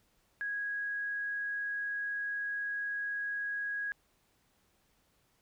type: tone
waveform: sine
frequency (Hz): 1654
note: G#6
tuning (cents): -8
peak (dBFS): -33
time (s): 0.41-3.92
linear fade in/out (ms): 0
effects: pink hiss -72 dBFS RMS until 5.41 s